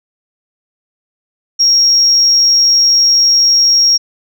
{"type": "tone", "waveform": "sine", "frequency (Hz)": 5588, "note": "F8", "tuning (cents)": 0, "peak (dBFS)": -5, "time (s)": [1.59, 3.98], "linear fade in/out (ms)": 20, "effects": ["tanh soft clip ceiling -2 dBFS"]}